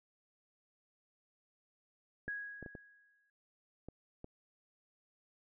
sine tone with exponential decay, 1657 Hz, G#6, 4 cents flat, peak -36 dBFS, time 2.28-3.3 s, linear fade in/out 2 ms, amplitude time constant 220 ms
clicks, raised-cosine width 2 ms, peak -33 dBFS, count 6, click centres 2.28 / 2.627 / 2.662 / 2.752 / 3.886 / 4.244 s
effects none

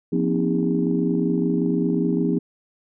sine tone cluster, 174.8 / 241.6 / 266.9 / 316.2 / 404.4 Hz, F3 / B3 / C4 / D#4 / G#4, +2 / -38 / +35 / +28 / -46 cents, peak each -23 / -24 / -25 / -25 / -26 dBFS, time 0.12-2.39 s, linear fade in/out 10 ms, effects tanh soft clip ceiling -8 dBFS

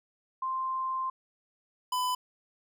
sine / square tone pair in turn, 1046.5 / 1002.1 Hz, C6 / B5, 0 / +25 cents, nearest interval minor second, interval 75 cents, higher first, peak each -29 / -28 dBFS, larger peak second, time 0.42-1.1 / 1.92-2.15 s, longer first, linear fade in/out 5 ms, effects none

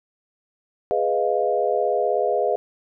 sine chord, F half-diminished seventh, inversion first, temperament equal, 415.3 / 493.9 / 622.3 / 698.5 Hz, Ab4 / Cb5 / Eb5 / F5, 0 / 0 / 0 / 0 cents, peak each -24 dBFS, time 0.91-2.56 s, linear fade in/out 0 ms, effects none

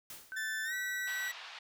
white noise with exponential decay, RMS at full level -44 dBFS, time 0.1-0.53 s, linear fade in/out 2 ms, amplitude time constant 92 ms
sine tone, 1528 Hz, G6, 45 cents flat, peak -39 dBFS, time 0.32-1.28 s, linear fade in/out 0 ms
40% pulse tone with pitch glide, 1760 to 1941.6 Hz, A6 to B6, 0 to -30 cents, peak -35 dBFS, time 0.36-1.32 s, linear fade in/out 10 ms, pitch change +170 cents, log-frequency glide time 0.64-0.74 s
white band-pass noise, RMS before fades -48 dBFS, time 1.07-1.59 s, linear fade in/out 5 ms, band 710 to 4000 Hz, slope 24 dB/octave
effects none

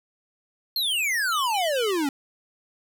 square exponential sweep, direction down, 4331 to 268.2 Hz, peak -23 dBFS, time 0.76-2.09 s, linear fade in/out 2 ms
triangle tone bursts, 3000 Hz, F#7, 23 cents sharp, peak -29 dBFS, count 3, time 1.32-1.91 s, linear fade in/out 5 ms, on 150 ms, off 70 ms
effects none

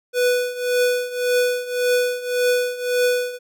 square tone with tremolo, 493.9 Hz, B4, in tune, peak -15 dBFS, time 0.13-3.39 s, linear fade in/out 50 ms, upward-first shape triangle, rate 1.8 Hz, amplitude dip 85%, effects none

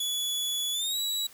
sawtooth tone with pitch glide, 3413 to 3898 Hz, G#7 to B7, +47 to -23 cents, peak -25 dBFS, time 0-1.27 s, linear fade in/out 5 ms, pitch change +230 cents, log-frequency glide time 0.72-0.98 s, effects white hiss -53 dBFS RMS until 1.33 s

